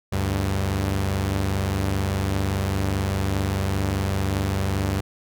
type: tone pair together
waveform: sawtooth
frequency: 72.85 / 97.8 Hz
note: D2 / G2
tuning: -13 / -4 cents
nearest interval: perfect fourth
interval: 509 cents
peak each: -23 / -19 dBFS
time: 0.12-5.01 s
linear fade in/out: 10 ms
effects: none